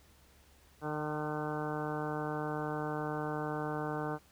harmonic tone with a mistuned harmonic, 151.2 Hz, D#3, 49 cents flat, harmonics 1 / 2 / 3 / 4 / 5 / 6 / 7 / 8 / 9 / 10, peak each -40 / -40 / -40 / -44 / -42 / -45 / -47 / -46 / -49 / -46 dBFS, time 0.81-4.19 s, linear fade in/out 50 ms, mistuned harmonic 5, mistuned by +17 cents, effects added 69 Hz sine -64 dBFS peak until 4.31 s + pink hiss -64 dBFS RMS until 4.31 s

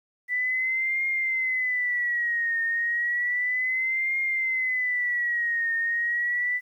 sine tone with vibrato, 1975.5 Hz, B6, in tune, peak -23 dBFS, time 0.28-6.61 s, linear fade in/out 50 ms, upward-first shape triangle, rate 0.32 Hz, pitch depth 130 cents each way, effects 10-bit

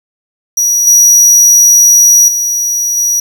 45% pulse tone with level steps, 5800 Hz, F#8, 35 cents flat, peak -8 / -3 / -11 / -9 dBFS, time 0.57-3.2 s, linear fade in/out 5 ms, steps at 0.87 / 2.28 / 2.97 s, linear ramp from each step 2 ms, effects 7-bit

